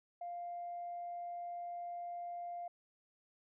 sine tone, 698.5 Hz, F5, in tune, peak -40 dBFS, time 0.21-2.68 s, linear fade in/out 5 ms, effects tanh soft clip ceiling -36 dBFS

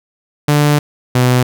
sawtooth tone pair in turn, 147.3 / 125.34 Hz, D3 / B2, +6 / +26 cents, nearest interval minor third, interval 280 cents, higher first, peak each -5 dBFS, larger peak neither, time 0.48-0.79 / 1.15-1.43 s, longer first, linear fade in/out 5 ms, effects none

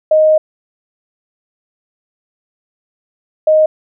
sine tone pair in turn, 622.3 / 622.3 Hz, D#5 / D#5, 0 / 0 cents, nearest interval unison, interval 0 cents, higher neither, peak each -6 dBFS, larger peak neither, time 0.11-0.38 / 3.47-3.66 s, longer first, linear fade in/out 5 ms, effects none

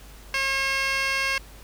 15% pulse tone with band-pass filter, 540 Hz, C#5, 45 cents flat, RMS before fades -25 dBFS, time 0.34-1.38 s, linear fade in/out 2 ms, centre 3100 Hz, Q 1.7, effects added 50 Hz sine -44 dBFS peak until 1.63 s + pink hiss -49 dBFS RMS until 1.63 s

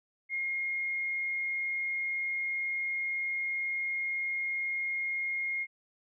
sine tone, 2141 Hz, C7, 39 cents sharp, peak -30 dBFS, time 0.29-5.67 s, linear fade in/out 50 ms, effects none

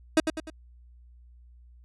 30% pulse tone with echo, 316.2 Hz, D#4, 28 cents sharp, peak -14 dBFS, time 0.17-0.2 s, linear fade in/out 2 ms, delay 100 ms, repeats 3, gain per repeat -7 dB, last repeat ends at 0.5 s, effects added 60 Hz sine -50 dBFS peak until 1.84 s + resampled to 24000 Hz

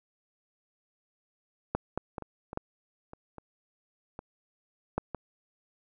clicks, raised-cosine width 1 ms, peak -13 / -16 / -21 / -25 / -25 / -17 / -30 / -29 / -25 / -14 / -20 dBFS, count 11, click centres 1.75 / 1.976 / 2.182 / 2.223 / 2.531 / 2.574 / 3.134 / 3.383 / 4.191 / 4.98 / 5.147 s, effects none

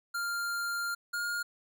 square tone pair in turn, 1396.9 / 1420.5 Hz, F6 / F6, 0 / +29 cents, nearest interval unison, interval 29 cents, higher second, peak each -32 / -32 dBFS, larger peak neither, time 0.14-0.95 / 1.13-1.43 s, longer first, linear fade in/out 10 ms, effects none

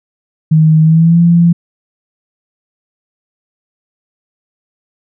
sine tone with pitch glide, 157.3 to 170.55 Hz, D#3 to F3, +19 to -41 cents, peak -4 dBFS, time 0.51-1.53 s, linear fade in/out 10 ms, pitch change +140 cents, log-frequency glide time 0.82-1.2 s, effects none

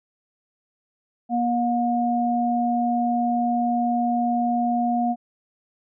sine tone pair together, 239.3 / 717 Hz, A#3 / F5, +46 / +45 cents, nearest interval octave + perfect fifth, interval 1899 cents, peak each -22 dBFS, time 1.29-5.16 s, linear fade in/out 50 ms, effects none

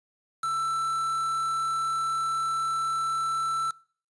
triangle tone with quantisation, 1332 Hz, E6, 18 cents sharp, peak -24 dBFS, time 0.43-3.71 s, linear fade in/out 5 ms, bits 6, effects noise-tail reverb RT60 0.5 s tail -23 dB re dry + resampled to 22050 Hz

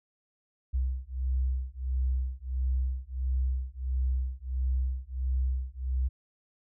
sine beating tone pair, 63.5 / 65 Hz, B1 / C2, +49 / -11 cents, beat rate 1.5 Hz, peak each -30 dBFS, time 0.73-6.09 s, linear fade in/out 20 ms, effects none

